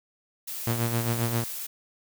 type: noise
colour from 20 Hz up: blue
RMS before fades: -35 dBFS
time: 0.47-1.67 s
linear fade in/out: 10 ms
type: tone with tremolo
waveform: sawtooth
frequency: 116.8 Hz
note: A#2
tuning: 4 cents sharp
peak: -19 dBFS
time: 0.67-1.44 s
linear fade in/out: 0 ms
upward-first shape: sine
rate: 7.5 Hz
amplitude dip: 55%
effects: none